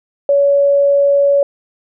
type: tone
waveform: sine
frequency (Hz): 564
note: C#5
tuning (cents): +30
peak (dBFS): -8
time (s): 0.29-1.43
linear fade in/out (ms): 2
effects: none